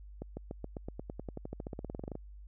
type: accelerating click train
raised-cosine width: 2 ms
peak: -26 dBFS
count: 25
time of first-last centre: 0.22-2.154 s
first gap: 150 ms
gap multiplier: 0.94
effects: added 50 Hz sine -47 dBFS peak until 2.47 s